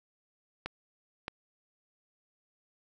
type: clicks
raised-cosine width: 0.3 ms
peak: -19 dBFS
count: 2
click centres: 0.66 / 1.281 s
effects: none